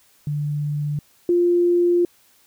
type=tone pair in turn; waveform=sine; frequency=147.3 / 349.5 Hz; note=D3 / F4; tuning=+6 / +1 cents; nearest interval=octave + minor third; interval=1495 cents; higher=second; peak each=-21 / -14 dBFS; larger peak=second; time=0.27-0.99 / 1.29-2.05 s; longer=second; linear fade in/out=2 ms; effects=white hiss -57 dBFS RMS until 2.46 s